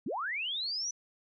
sine linear sweep, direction up, 165.9 to 6010 Hz, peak -32 dBFS, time 0.06-0.91 s, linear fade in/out 5 ms, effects none

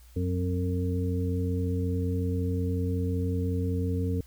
harmonic tone with a mistuned harmonic, 90.8 Hz, F#2, 32 cents flat, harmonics 1 / 2 / 3 / 5, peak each -27 / -34 / -33 / -35 dBFS, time 0.16-4.21 s, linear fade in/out 5 ms, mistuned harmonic 3, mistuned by -34 cents, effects added 60 Hz sine -50 dBFS peak until 4.26 s + white hiss -60 dBFS RMS until 4.26 s

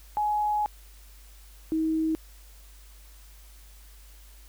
sine tone pair in turn, 840 / 318.3 Hz, G#5 / D#4, +19 / +39 cents, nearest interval octave + perfect fourth, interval 1680 cents, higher first, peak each -23 dBFS, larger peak neither, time 0.17-0.66 / 1.72-2.15 s, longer first, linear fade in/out 0 ms, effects added 50 Hz sine -48 dBFS peak until 4.48 s + white hiss -56 dBFS RMS until 4.48 s

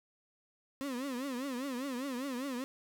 35% pulse tone with vibrato, 261.5 Hz, C4, 1 cent flat, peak -34 dBFS, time 0.81-2.64 s, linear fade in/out 0 ms, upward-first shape triangle, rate 5 Hz, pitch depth 180 cents each way, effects none

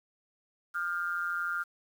sine tone with amplitude modulation, 1396.9 Hz, F6, in tune, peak -26 dBFS, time 0.74-1.64 s, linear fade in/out 20 ms, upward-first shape sine, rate 173 Hz, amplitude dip 85%, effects 9-bit

